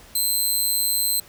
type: tone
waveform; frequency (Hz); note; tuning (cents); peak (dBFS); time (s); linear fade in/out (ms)
10% pulse; 4100; C8; -36; -13; 0.15-1.2; 5
effects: pink hiss -48 dBFS RMS until 1.28 s